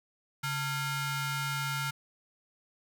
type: ring-modulated tone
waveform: sawtooth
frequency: 761 Hz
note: F#5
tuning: 48 cents sharp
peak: -24 dBFS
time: 0.43-1.91 s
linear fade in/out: 10 ms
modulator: 621 Hz
effects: none